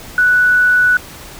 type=tone; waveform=sine; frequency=1480 Hz; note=F#6; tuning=in tune; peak=-8 dBFS; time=0.18-0.97 s; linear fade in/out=2 ms; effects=pink hiss -34 dBFS RMS until 1.39 s